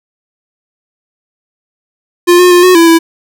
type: tone with pitch steps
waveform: square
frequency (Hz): 351 / 359.6 / 353.5 / 366.4 / 333.7 / 330.3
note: F4 / F#4 / F4 / F#4 / E4 / E4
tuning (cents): +9 / -49 / +21 / -17 / +21 / +4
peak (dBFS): -3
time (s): 2.27-2.99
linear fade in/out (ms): 20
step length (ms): 120
effects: none